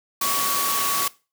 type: tone in noise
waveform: sine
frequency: 1125 Hz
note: C#6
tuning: 25 cents sharp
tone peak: -25 dBFS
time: 0.21-1.08 s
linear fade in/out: 5 ms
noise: white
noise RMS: -24 dBFS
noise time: 0.21-1.08 s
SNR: -4 dB
effects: noise-tail reverb RT60 0.3 s tail -20 dB re dry + high-pass 150 Hz 12 dB/octave